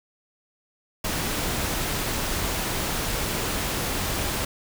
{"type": "noise", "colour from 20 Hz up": "pink", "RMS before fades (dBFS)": -27, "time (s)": [1.04, 4.45], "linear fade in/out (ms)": 5, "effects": []}